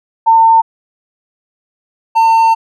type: tone pair in turn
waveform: sine / triangle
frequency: 903 / 903 Hz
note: A5 / A5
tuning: +45 / +45 cents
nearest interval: unison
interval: 0 cents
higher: neither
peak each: -4 dBFS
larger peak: neither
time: 0.26-0.62 / 2.15-2.55 s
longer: second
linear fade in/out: 20 ms
effects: none